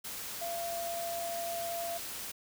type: tone in noise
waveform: sine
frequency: 682 Hz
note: F5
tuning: 41 cents flat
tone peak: -35 dBFS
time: 0.41-1.98 s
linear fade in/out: 10 ms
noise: white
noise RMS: -41 dBFS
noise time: 0.04-2.32 s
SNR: +3 dB
effects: none